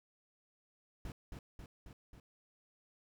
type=noise with echo; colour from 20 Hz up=brown; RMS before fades=-44 dBFS; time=1.05-1.12 s; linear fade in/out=2 ms; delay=270 ms; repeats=4; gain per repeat=-3 dB; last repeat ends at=2.2 s; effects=none